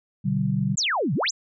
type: chord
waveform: sine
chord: G major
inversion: first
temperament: equal with one note detuned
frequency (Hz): 123.47 / 146.83 / 192.52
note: B2 / D3 / G3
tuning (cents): 0 / 0 / -31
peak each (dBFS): -27 / -25 / -24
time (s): 0.24-0.76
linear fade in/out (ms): 20
type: exponential two-way sweep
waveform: sine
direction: down then up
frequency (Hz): 7900 to 121.5 to 7900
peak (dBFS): -21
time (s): 0.77-1.31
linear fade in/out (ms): 10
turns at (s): 1.14
effects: none